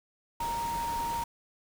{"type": "tone in noise", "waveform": "sine", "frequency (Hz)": 932.3, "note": "A#5", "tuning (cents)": 0, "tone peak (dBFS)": -30, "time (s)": [0.4, 1.24], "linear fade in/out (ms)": 5, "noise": "pink", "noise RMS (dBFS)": -40, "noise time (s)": [0.4, 1.24], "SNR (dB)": 7, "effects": []}